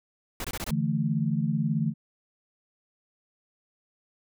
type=noise bursts; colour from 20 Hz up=pink; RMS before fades=-33 dBFS; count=5; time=0.4-0.708 s; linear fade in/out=2 ms; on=44 ms; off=22 ms
type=chord; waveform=sine; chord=D suspended second; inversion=none; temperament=just; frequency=146.83 / 165.19 / 220.2 Hz; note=D3 / E3 / A3; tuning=0 / +4 / +2 cents; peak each=-28 dBFS; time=0.68-1.94 s; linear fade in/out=50 ms
effects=none